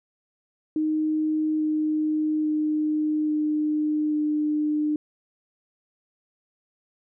sine tone with pitch steps, 310 / 307.9 / 305.7 / 303.6 / 301.5 Hz, D#4 / D#4 / D#4 / D#4 / D4, -6 / -18 / -30 / -42 / +46 cents, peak -21 dBFS, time 0.76-4.96 s, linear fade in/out 2 ms, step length 840 ms, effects none

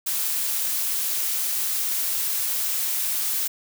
blue noise, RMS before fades -25 dBFS, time 0.06-3.48 s, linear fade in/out 10 ms, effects none

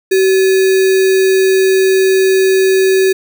sine tone with sample-and-hold, 380.2 Hz, F#4, 47 cents sharp, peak -7 dBFS, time 0.11-3.13 s, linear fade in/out 10 ms, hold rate 2100 Hz, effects none

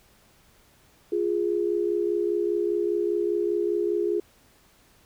sine tone pair together, 348.7 / 413.7 Hz, F4 / G#4, -3 / -7 cents, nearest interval minor third, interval 296 cents, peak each -25 dBFS, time 1.12-4.2 s, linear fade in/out 5 ms, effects pink hiss -59 dBFS RMS until 5.05 s

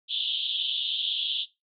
white band-pass noise, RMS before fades -29 dBFS, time 0.08-1.46 s, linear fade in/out 50 ms, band 3000 to 3700 Hz, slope 96 dB/octave, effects noise-tail reverb RT60 0.2 s tail -17 dB re dry + AAC 48 kbps

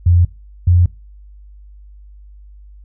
sine tone pair in turn, 87.1 / 88.06 Hz, F2 / F2, -4 / +15 cents, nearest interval unison, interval 19 cents, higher second, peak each -7 dBFS, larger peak neither, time 0.06-0.25 / 0.67-0.86 s, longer neither, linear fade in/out 5 ms, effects noise-tail reverb RT60 0.3 s tail -21 dB re dry + added 50 Hz sine -37 dBFS peak until 2.84 s

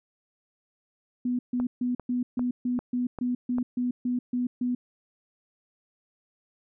sine tone bursts, 246.9 Hz, B3, in tune, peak -24 dBFS, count 13, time 1.25-4.75 s, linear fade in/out 5 ms, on 140 ms, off 140 ms
click train, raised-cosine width 1 ms, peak -22 dBFS, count 6, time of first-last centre 1.6-3.584 s, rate 2.52 Hz
effects none

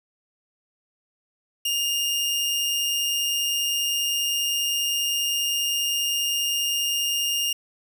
sawtooth tone, 2825 Hz, F7, 19 cents sharp, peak -19 dBFS, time 1.65-7.53 s, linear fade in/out 5 ms, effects none

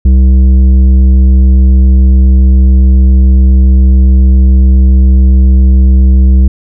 sine tone with tanh clipping, 64.8 Hz, C2, 16 cents flat, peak -3 dBFS, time 0.05-6.48 s, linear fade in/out 5 ms, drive 9 dB, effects none

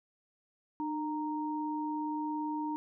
sine tone pair together, 302.9 / 930 Hz, D#4 / A#5, -46 / -4 cents, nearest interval octave + perfect fifth, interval 1942 cents, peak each -34 / -36 dBFS, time 0.8-2.76 s, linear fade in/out 0 ms, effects none

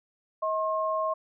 sine tone pair together, 636 / 1072 Hz, D#5 / C6, +38 / +42 cents, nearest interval major sixth, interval 904 cents, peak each -28 dBFS, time 0.42-1.14 s, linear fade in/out 10 ms, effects none

